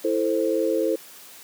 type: chord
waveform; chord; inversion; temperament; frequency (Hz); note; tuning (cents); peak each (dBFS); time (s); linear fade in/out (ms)
sine; A minor; second; equal; 329.6 / 440 / 523.3; E4 / A4 / C5; 0 / 0 / 0; -24; 0.04-0.96; 10
effects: white hiss -45 dBFS RMS until 1.43 s + high-pass 200 Hz 12 dB/octave